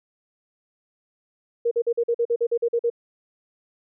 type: tone bursts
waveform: sine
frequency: 470 Hz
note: A#4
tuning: 14 cents sharp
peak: -18 dBFS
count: 12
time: 1.65-2.901 s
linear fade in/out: 10 ms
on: 63 ms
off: 45 ms
effects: none